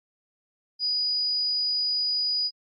sine tone, 4925 Hz, D#8, 19 cents flat, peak -23 dBFS, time 0.79-2.51 s, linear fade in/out 50 ms, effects AAC 32 kbps

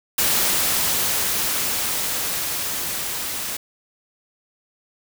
white noise with level ramp, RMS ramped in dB -19 to -28 dBFS, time 0.18-3.57 s, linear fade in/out 5 ms, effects none

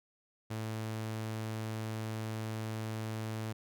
sawtooth tone, 110 Hz, A2, in tune, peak -32 dBFS, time 0.5-3.53 s, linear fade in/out 10 ms, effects none

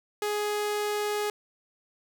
sawtooth tone, 417.1 Hz, G#4, 7 cents sharp, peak -23 dBFS, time 0.22-1.3 s, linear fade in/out 2 ms, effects none

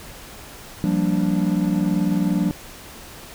triangle chord, G minor seventh, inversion third, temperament equal with one note detuned, 174.61 / 194.87 / 233.1 / 293.7 Hz, F3 / G3 / Bb3 / D4, 0 / -10 / 0 / 0 cents, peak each -20 / -20 / -25 / -22 dBFS, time 0.84-2.51 s, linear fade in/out 0 ms, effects pink hiss -40 dBFS RMS until 3.34 s

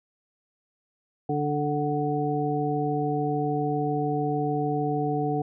harmonic tone with a mistuned harmonic, 146.83 Hz, D3, in tune, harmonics 1 / 2 / 3 / 5, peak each -29 / -29 / -29 / -29 dBFS, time 1.29-5.42 s, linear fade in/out 5 ms, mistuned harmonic 5, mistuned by +17 cents, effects none

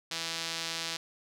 sawtooth tone with band-pass filter, 164.81 Hz, E3, in tune, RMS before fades -36 dBFS, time 0.11-0.97 s, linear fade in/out 5 ms, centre 4500 Hz, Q 1.4, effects none

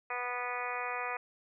harmonic tone, 246 Hz, B3, 7 cents flat, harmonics 2 / 3 / 4 / 5 / 6 / 7 / 8 / 9 / 10, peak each -43 / -41 / -41 / -40 / -46 / -46 / -42 / -46 / -42 dBFS, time 0.1-1.17 s, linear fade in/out 5 ms, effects none

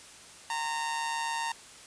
sawtooth tone with amplitude modulation, 920 Hz, A#5, 23 cents flat, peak -24 dBFS, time 0.5-1.52 s, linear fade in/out 2 ms, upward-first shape sine, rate 147 Hz, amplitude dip 55%, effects white hiss -50 dBFS RMS until 1.86 s + resampled to 22050 Hz

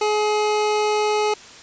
25% pulse tone, 422.8 Hz, G#4, 31 cents sharp, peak -14 dBFS, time 0.01-1.34 s, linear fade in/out 5 ms, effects white hiss -42 dBFS RMS until 1.62 s + resampled to 16000 Hz

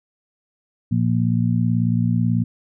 harmonic tone, 58.27 Hz, A#1, in tune, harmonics 2 / 3 / 4, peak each -19 / -21 / -22 dBFS, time 0.91-2.44 s, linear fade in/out 10 ms, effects none

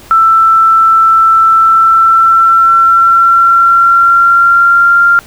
sine tone with pitch glide, 1330 to 1390.5 Hz, E6 to F6, +15 to -8 cents, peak -3 dBFS, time 0.11-5.19 s, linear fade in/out 0 ms, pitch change +77 cents, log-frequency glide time 1.57-5.08 s, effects pink hiss -36 dBFS RMS until 5.26 s

